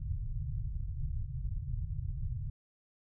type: low-pass noise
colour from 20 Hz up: pink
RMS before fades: -36 dBFS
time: 0-2.5 s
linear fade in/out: 5 ms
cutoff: 150 Hz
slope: 96 dB/octave
effects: none